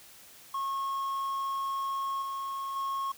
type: tone with level steps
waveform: triangle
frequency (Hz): 1089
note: C#6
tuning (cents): -31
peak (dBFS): -28 / -31 / -28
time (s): 0.54-3.12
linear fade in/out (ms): 5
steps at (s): 2.22 / 2.76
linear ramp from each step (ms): 2
effects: white hiss -53 dBFS RMS until 3.17 s